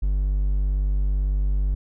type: tone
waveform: triangle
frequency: 49 Hz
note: G1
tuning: in tune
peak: -17 dBFS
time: 0.02-1.75 s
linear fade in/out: 10 ms
effects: none